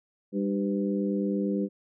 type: harmonic tone with a mistuned harmonic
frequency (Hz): 100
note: G2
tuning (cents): +35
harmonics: 2 / 3 / 4 / 5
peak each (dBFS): -27 / -31 / -33 / -35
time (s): 0.32-1.69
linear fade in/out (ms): 50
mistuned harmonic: 4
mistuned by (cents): -49
effects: none